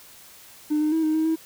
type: tone with pitch steps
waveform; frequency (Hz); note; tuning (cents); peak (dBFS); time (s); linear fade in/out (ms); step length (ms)
triangle; 301.6 / 305.6 / 321.7 / 311.1 / 316.3 / 321.7; D4 / D#4 / E4 / D#4 / D#4 / E4; +46 / -31 / -42 / 0 / +29 / -42; -16; 0.7-1.36; 20; 110
effects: tanh soft clip ceiling -16 dBFS + white hiss -48 dBFS RMS until 1.45 s